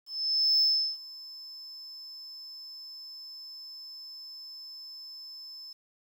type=tone with ADSR envelope; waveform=sine; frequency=5250 Hz; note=E8; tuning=8 cents flat; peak=-18 dBFS; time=0.06-5.73 s; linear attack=540 ms; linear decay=370 ms; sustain=-24 dB; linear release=5 ms; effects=tanh soft clip ceiling -19 dBFS + 10-bit